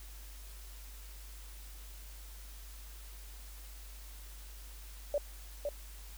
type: tone with echo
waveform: sine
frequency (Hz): 579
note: D5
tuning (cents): -25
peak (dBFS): -28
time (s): 5.14-5.18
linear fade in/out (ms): 2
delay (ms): 510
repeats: 1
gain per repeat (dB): -4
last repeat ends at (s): 5.69
effects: added 50 Hz sine -47 dBFS peak until 6.17 s + white hiss -55 dBFS RMS until 6.17 s